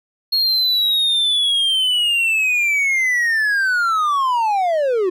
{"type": "linear sweep", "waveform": "triangle", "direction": "down", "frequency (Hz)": [4300, 349.2], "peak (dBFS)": -13, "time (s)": [0.32, 5.1], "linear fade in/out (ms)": 10, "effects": []}